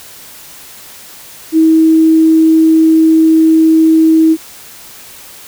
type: tone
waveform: sine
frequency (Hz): 320.4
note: E4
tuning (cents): -49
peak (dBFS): -4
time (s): 1.52-4.37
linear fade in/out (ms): 50
effects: white hiss -34 dBFS RMS until 5.47 s